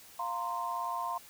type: chord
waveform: sine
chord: F suspended fourth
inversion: none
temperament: equal with one note detuned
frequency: 698.5 / 929.1 / 1046.5 Hz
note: F5 / Bb5 / C6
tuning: 0 / -6 / 0 cents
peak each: -39 / -37 / -35 dBFS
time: 0.19-1.18 s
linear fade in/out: 5 ms
effects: white hiss -54 dBFS RMS until 1.29 s